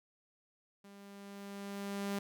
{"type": "tone with level ramp", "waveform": "sawtooth", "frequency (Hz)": 199.7, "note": "G3", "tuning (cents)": 32, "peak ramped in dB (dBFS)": [-50, -30], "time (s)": [0.84, 2.19], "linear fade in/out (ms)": 5, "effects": []}